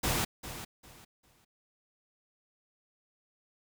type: noise with echo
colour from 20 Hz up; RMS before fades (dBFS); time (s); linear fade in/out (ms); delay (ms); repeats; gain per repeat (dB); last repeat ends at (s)
pink; -30; 0.03-0.25; 10; 400; 3; -12; 1.45
effects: none